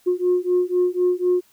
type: beating tone pair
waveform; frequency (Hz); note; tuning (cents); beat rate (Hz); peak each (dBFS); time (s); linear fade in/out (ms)
sine; 357.7 / 361.7; F4 / F#4; +41 / -39; 4; -19; 0.06-1.41; 20
effects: tanh soft clip ceiling -11 dBFS + white hiss -58 dBFS RMS until 1.52 s